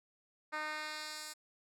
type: tone with band-pass filter sweep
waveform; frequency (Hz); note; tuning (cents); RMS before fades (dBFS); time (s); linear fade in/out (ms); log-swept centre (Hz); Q
10% pulse; 306.1; D#4; -28; -42; 0.52-1.34; 20; 1500 to 8200; 0.95
effects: none